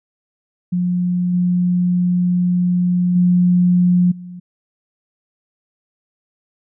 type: tone with level steps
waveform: sine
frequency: 178.4 Hz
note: F3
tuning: 37 cents sharp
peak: -15 / -13 / -10 / -30 dBFS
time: 0.72-4.4 s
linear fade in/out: 10 ms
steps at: 1.33 / 3.15 / 4.11 s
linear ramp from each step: 10 ms
effects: none